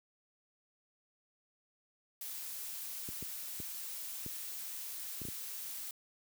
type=noise; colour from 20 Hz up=blue; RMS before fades=-43 dBFS; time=2.21-5.91 s; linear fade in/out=2 ms
type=clicks; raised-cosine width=3 ms; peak=-31 dBFS; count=7; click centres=3.089 / 3.226 / 3.601 / 4.263 / 5.217 / 5.252 / 5.286 s
effects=high-pass 60 Hz 12 dB/octave